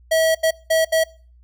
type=tone bursts at uneven times; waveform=square; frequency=645 Hz; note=E5; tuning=38 cents flat; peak=-15 dBFS; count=4; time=0.11-0.35 / 0.43-0.51 / 0.7-0.85 / 0.92-1.04 s; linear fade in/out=10 ms; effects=noise-tail reverb RT60 0.4 s tail -23 dB re dry + added 60 Hz sine -47 dBFS peak until 1.43 s